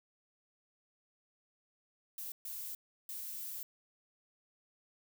violet noise bursts at uneven times, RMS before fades -43 dBFS, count 3, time 2.18-2.32 / 2.45-2.75 / 3.09-3.63 s, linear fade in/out 2 ms, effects none

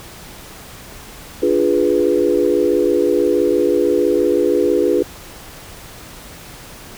sine chord, D diminished seventh, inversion none, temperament equal, 293.7 / 349.2 / 415.3 / 493.9 Hz, D4 / F4 / Ab4 / Cb5, 0 / 0 / 0 / 0 cents, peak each -20 / -17 / -17 / -18 dBFS, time 1.42-5.03 s, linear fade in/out 10 ms, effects pink hiss -37 dBFS RMS until 6.97 s

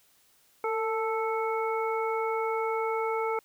harmonic tone with a mistuned harmonic, 440 Hz, A4, in tune, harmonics 1 / 2 / 3 / 5, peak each -29 / -32 / -34 / -38 dBFS, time 0.64-3.39 s, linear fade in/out 2 ms, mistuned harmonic 1, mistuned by +39 cents, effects white hiss -64 dBFS RMS until 3.44 s

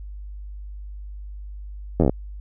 slowing click train, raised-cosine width 2 ms, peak -5 dBFS, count 8, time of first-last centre 2-2.095 s, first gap 11 ms, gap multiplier 1.07, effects added 50 Hz sine -33 dBFS peak until 2.4 s

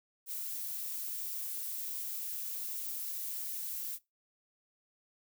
violet noise, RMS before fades -39 dBFS, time 0.26-3.99 s, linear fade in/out 50 ms, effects noise-tail reverb RT60 0.2 s tail -20 dB re dry

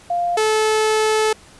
sine / sawtooth tone pair in turn, 698.5 / 434.1 Hz, F5 / A4, 0 / -23 cents, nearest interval minor sixth, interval 823 cents, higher first, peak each -17 / -11 dBFS, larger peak second, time 0.1-0.37 / 0.37-1.33 s, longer second, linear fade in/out 5 ms, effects pink hiss -46 dBFS RMS until 1.59 s + resampled to 24000 Hz

